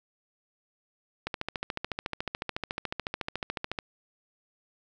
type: click train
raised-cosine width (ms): 0.3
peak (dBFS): -15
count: 36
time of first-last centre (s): 1.27-3.788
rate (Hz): 13.9
effects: none